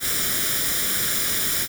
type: noise with comb filter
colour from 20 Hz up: white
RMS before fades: -23 dBFS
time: 0-1.68 s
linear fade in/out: 50 ms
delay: 0.56 ms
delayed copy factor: +0.7
effects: none